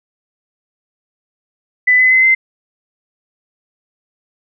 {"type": "tone with pitch steps", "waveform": "sine", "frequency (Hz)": [1998, 2022, 2047, 2072], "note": ["B6", "B6", "C7", "C7"], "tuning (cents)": [20, 40, -38, -17], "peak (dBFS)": -7, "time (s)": [1.87, 2.35], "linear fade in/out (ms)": 10, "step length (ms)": 120, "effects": []}